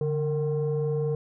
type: tone pair together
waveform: sine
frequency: 144.88 / 459.2 Hz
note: D3 / A#4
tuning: -23 / -26 cents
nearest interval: octave + minor sixth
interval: 1997 cents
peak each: -25 dBFS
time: 0.01-1.15 s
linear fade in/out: 2 ms
effects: tanh soft clip ceiling -20 dBFS